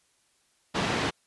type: band-pass noise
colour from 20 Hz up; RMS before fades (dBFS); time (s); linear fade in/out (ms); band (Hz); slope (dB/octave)
pink; -28; 0.74-1.11; 20; 130 to 3900; 12
effects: white hiss -68 dBFS RMS until 1.26 s + resampled to 24000 Hz